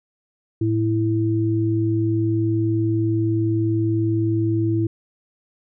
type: tone pair together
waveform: sine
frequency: 109.99 / 329.6 Hz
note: A2 / E4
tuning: 0 / 0 cents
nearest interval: octave + perfect fifth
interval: 1900 cents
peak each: -20 dBFS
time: 0.61-4.87 s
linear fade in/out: 5 ms
effects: none